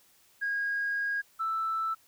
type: tone pair in turn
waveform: sine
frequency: 1636 / 1321.6 Hz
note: G#6 / E6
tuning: -26 / +4 cents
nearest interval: major third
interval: 370 cents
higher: first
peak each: -27 dBFS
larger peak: neither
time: 0.41-1.22 / 1.39-1.95 s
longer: first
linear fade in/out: 20 ms
effects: tanh soft clip ceiling -23 dBFS + white hiss -63 dBFS RMS until 2.07 s